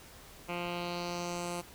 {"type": "tone with low-pass filter sweep", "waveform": "10% pulse", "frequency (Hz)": 174.61, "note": "F3", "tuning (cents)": 0, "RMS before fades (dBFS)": -37, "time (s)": [0.48, 1.62], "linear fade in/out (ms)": 20, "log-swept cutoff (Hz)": [2400, 10000], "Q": 2.3, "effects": ["pink hiss -53 dBFS RMS until 1.74 s"]}